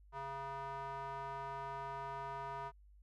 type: tone with band-pass filter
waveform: square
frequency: 137 Hz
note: C#3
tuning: 20 cents flat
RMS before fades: -44 dBFS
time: 0.12-2.72 s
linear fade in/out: 50 ms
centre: 1000 Hz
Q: 3.2
effects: added 50 Hz sine -59 dBFS peak until 3.02 s

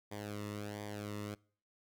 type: tone with flanger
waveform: sawtooth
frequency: 103.83 Hz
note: G#2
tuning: in tune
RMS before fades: -43 dBFS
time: 0.11-1.35 s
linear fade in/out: 10 ms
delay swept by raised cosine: 0.73 to 1.29 ms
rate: 1.4 Hz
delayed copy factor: -0.75
effects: noise-tail reverb RT60 0.5 s tail -25 dB re dry + Opus 48 kbps

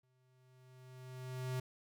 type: tone with exponential growth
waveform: square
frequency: 128.2 Hz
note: C3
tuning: 35 cents flat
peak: -36 dBFS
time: 0.03-1.6 s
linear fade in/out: 5 ms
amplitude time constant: 340 ms
effects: none

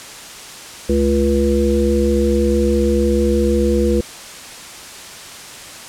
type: harmonic tone with a mistuned harmonic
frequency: 69.3 Hz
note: C#2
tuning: in tune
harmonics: 1 / 3 / 5 / 7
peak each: -18 / -18 / -18 / -18 dBFS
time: 0.89-4.01 s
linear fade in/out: 5 ms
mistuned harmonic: 3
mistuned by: +51 cents
effects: white hiss -34 dBFS RMS until 5.88 s + low-pass 9000 Hz 12 dB/octave

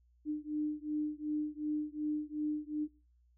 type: beating tone pair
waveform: sine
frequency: 300.4 / 303.1 Hz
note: D4 / D#4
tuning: +39 / -45 cents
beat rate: 2.7 Hz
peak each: -36 / -37 dBFS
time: 0.25-2.88 s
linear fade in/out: 50 ms
effects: noise-tail reverb RT60 0.4 s tail -26 dB re dry + added 60 Hz sine -65 dBFS peak until 3.37 s

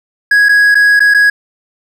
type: tone with dropouts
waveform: triangle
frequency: 1661.2 Hz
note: G#6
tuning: in tune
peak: -3 dBFS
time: 0.31-1.3 s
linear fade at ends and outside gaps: 5 ms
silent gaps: 0.487-0.491 / 0.746-0.752 / 0.995-1.003 / 1.14-1.145 s
effects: none

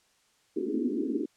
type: band-pass noise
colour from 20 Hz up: pink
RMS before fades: -30 dBFS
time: 0.56-1.26 s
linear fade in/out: 10 ms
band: 220 to 420 Hz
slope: 96 dB/octave
effects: white hiss -67 dBFS RMS until 1.36 s + low-pass 8000 Hz 12 dB/octave

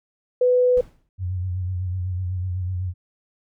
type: tone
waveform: sine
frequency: 498 Hz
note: B4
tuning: 14 cents sharp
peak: -14 dBFS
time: 0.41-0.81 s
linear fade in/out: 5 ms
type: noise with exponential decay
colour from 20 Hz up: brown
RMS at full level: -33 dBFS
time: 0.77-1.09 s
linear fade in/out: 1 ms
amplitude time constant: 69 ms
type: tone with vibrato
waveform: sine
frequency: 91.3 Hz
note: F#2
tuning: 23 cents flat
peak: -23 dBFS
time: 1.18-2.94 s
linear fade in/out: 50 ms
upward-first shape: sine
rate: 8 Hz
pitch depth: 52 cents each way
effects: none

